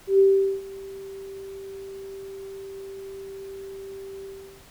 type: tone with ADSR envelope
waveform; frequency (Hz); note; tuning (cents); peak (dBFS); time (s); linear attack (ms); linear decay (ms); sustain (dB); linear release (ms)
sine; 389.7; G4; -10; -12; 0.07-4.65; 120; 420; -23; 400
effects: pink hiss -51 dBFS RMS until 4.7 s